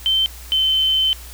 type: tone pair in turn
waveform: sine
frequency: 3100 / 3073 Hz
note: G7 / G7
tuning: -20 / -35 cents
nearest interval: unison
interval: 15 cents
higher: first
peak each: -14 dBFS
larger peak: neither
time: 0.06-0.26 / 0.52-1.13 s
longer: second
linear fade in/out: 0 ms
effects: added 60 Hz sine -36 dBFS peak until 1.33 s + white hiss -40 dBFS RMS until 1.33 s